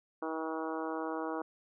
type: harmonic tone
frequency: 159.9 Hz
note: D#3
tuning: 48 cents sharp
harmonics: 2 / 3 / 4 / 5 / 6 / 7 / 8 / 9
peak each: -38 / -40 / -43 / -43 / -44 / -44 / -47 / -48 dBFS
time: 0.22-1.42 s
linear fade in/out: 5 ms
effects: none